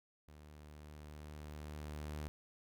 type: tone with level ramp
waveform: sawtooth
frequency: 75.2 Hz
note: D2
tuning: 42 cents sharp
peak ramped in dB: -52 to -37 dBFS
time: 0.28-2.28 s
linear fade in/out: 0 ms
effects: none